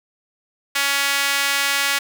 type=tone with high-pass filter; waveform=sawtooth; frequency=280 Hz; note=C#4; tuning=18 cents sharp; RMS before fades=-20 dBFS; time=0.75-1.99 s; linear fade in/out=10 ms; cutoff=1800 Hz; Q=1.1; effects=none